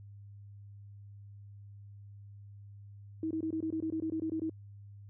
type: tone bursts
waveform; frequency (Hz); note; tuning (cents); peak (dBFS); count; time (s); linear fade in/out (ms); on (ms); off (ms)
sine; 320; D#4; +49; -31; 13; 3.23-4.496; 2; 78; 21
effects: added 101 Hz sine -48 dBFS peak until 5.09 s